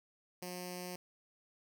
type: tone with notch filter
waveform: 5% pulse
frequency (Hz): 179.8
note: F#3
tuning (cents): -49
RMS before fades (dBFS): -44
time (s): 0.42-0.96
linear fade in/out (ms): 5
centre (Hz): 1400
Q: 0.52
effects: none